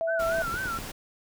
sine tone, 659.3 Hz, E5, in tune, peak -25 dBFS, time 0.01-0.42 s, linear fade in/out 0 ms
sine tone with vibrato, 1439 Hz, F#6, 49 cents flat, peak -29 dBFS, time 0.07-0.79 s, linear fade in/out 20 ms, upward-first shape sine, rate 4.1 Hz, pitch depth 130 cents each way
pink noise, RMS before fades -38 dBFS, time 0.19-0.92 s, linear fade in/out 10 ms
clicks, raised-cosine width 3 ms, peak -25 dBFS, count 5, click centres 0.385 / 0.481 / 0.542 / 0.657 / 0.788 s
effects none

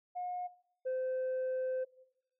sine tone pair in turn, 720 / 515.9 Hz, F#5 / C5, -47 / -24 cents, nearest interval tritone, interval 577 cents, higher first, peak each -35 / -30 dBFS, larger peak second, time 0.15-0.48 / 0.85-1.85 s, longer second, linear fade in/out 20 ms, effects noise-tail reverb RT60 0.9 s tail -20 dB re dry + tanh soft clip ceiling -31 dBFS

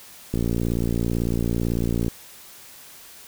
click train, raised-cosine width 3 ms, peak -11 dBFS, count 102, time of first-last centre 0.34-2.081 s, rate 58 Hz, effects white hiss -45 dBFS RMS until 3.27 s

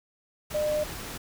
sine tone in noise, 604 Hz, D5, 48 cents sharp, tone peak -24 dBFS, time 0.54-0.84 s, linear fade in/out 10 ms, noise pink, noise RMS -38 dBFS, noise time 0.5-1.18 s, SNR +11 dB, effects none

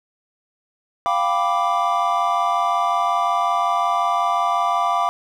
triangle chord, G dominant seventh, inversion third, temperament equal, 698.5 / 784 / 987.8 / 1174.7 Hz, F5 / G5 / B5 / D6, 0 / 0 / 0 / 0 cents, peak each -20 / -23 / -22 / -19 dBFS, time 1.06-5.09 s, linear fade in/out 0 ms, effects none

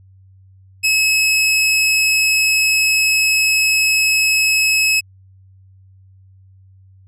sawtooth tone, 2576 Hz, E7, 41 cents flat, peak -9 dBFS, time 0.83-5.01 s, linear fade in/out 20 ms, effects added 95 Hz sine -44 dBFS peak until 7.07 s + low-pass 12000 Hz 12 dB/octave

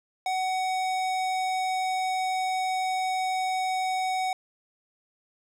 sine tone with hard clipping, 749 Hz, F#5, 21 cents sharp, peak -27 dBFS, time 0.26-4.33 s, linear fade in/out 2 ms, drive 17 dB, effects none

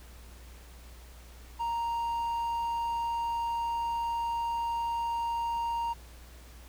triangle tone, 932.3 Hz, A#5, in tune, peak -27 dBFS, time 1.59-5.94 s, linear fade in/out 20 ms, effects added 60 Hz sine -48 dBFS peak until 6.68 s + pink hiss -55 dBFS RMS until 6.68 s

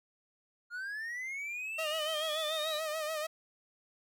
triangle linear sweep, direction up, 1400 to 3951 Hz, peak -35 dBFS, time 0.7-2.81 s, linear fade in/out 50 ms
sawtooth tone with vibrato, 622.3 Hz, D#5, in tune, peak -30 dBFS, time 1.78-3.27 s, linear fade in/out 10 ms, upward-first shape sine, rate 6.9 Hz, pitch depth 63 cents each way
effects none

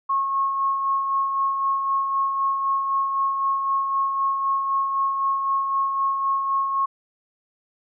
sine tone with tremolo, 1090 Hz, C#6, 29 cents flat, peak -18 dBFS, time 0.09-6.86 s, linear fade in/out 10 ms, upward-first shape sine, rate 3.9 Hz, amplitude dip 40%, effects none

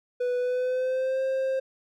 triangle tone with pitch glide, 493.9 to 529.3 Hz, B4 to C5, 0 to +20 cents, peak -22 dBFS, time 0.2-1.6 s, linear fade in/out 10 ms, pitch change +120 cents, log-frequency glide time 0.38-1.22 s, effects none

